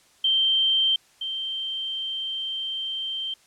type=tone pair in turn; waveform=sine; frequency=3136 / 3136 Hz; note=G7 / G7; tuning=0 / 0 cents; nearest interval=unison; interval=0 cents; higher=neither; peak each=-18 / -27 dBFS; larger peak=first; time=0.24-0.96 / 1.21-3.34 s; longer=second; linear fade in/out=5 ms; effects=white hiss -58 dBFS RMS until 3.46 s + low-pass 9000 Hz 12 dB/octave